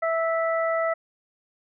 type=harmonic tone; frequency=657 Hz; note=E5; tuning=6 cents flat; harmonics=1 / 2 / 3; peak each=-23 / -28 / -31 dBFS; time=0.02-0.94 s; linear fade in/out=10 ms; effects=none